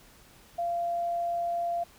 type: tone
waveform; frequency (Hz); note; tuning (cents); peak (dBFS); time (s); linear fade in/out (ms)
sine; 689; F5; -24; -27; 0.58-1.84; 10
effects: pink hiss -56 dBFS RMS until 1.98 s